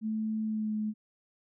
sine tone with pitch glide, 218.1 to 214.1 Hz, A3 to A3, -15 to -47 cents, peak -29 dBFS, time 0.01-0.94 s, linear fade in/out 50 ms, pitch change -32 cents, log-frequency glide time 0.43-0.74 s, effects none

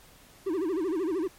triangle tone with vibrato, 349.2 Hz, F4, in tune, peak -24 dBFS, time 0.46-1.28 s, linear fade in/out 10 ms, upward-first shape sine, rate 13 Hz, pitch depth 220 cents each way, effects pink hiss -55 dBFS RMS until 1.38 s + MP3 64 kbps

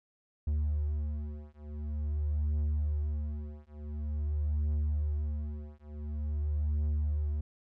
triangle beating tone pair, 74.3 / 74.77 Hz, D2 / D2, +21 / +32 cents, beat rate 0.47 Hz, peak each -31 dBFS, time 0.47-7.41 s, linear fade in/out 5 ms, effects none

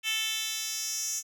10% pulse tone with high-pass filter sweep, 440 Hz, A4, in tune, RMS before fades -32 dBFS, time 0.03-1.23 s, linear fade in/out 50 ms, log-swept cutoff 2900 to 6400 Hz, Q 3.2, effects none

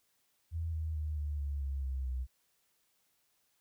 sine tone with pitch steps, 82.3 / 79.31 / 76.43 / 73.66 / 70.99 / 68.41 / 65.93 / 63.54 Hz, E2 / D#2 / D#2 / D2 / C#2 / C#2 / C2 / B1, -2 / +34 / -30 / +6 / +42 / -22 / +14 / +50 cents, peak -33 dBFS, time 0.51-2.27 s, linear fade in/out 50 ms, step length 220 ms, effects white hiss -75 dBFS RMS until 3.6 s

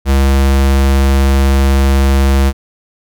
square tone, 68 Hz, C#2, 33 cents flat, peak -8 dBFS, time 0.05-2.53 s, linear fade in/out 50 ms, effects none

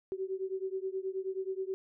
sine beating tone pair, 376.9 / 386.3 Hz, F#4 / G4, +32 / -25 cents, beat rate 9.4 Hz, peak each -36 / -37 dBFS, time 0.12-1.74 s, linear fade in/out 0 ms, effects none

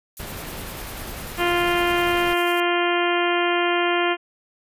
violet noise with tremolo, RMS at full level -35 dBFS, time 0.17-2.6 s, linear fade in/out 0 ms, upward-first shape square, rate 10 Hz, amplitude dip 40%
pink low-pass noise, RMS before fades -34 dBFS, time 0.19-2.34 s, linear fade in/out 10 ms, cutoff 4600 Hz, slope 12 dB/octave
harmonic tone, 349.2 Hz, F4, in tune, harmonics 1 / 2 / 3 / 4 / 5 / 6 / 7 / 8 / 9, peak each -22 / -25 / -27 / -28 / -29 / -30 / -30 / -31 / -32 dBFS, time 1.37-4.17 s, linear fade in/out 50 ms
effects resampled to 32000 Hz

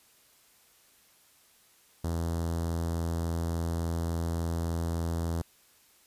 sawtooth tone with notch filter, 83.5 Hz, E2, 23 cents sharp, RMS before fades -31 dBFS, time 2.04-5.42 s, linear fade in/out 5 ms, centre 2400 Hz, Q 0.59, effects white hiss -62 dBFS RMS until 6.06 s + resampled to 32000 Hz

